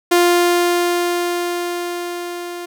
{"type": "tone with level ramp", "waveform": "sawtooth", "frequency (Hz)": 350, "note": "F4", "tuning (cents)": 4, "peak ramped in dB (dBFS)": [-6, -23], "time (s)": [0.11, 2.66], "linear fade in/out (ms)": 10, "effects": []}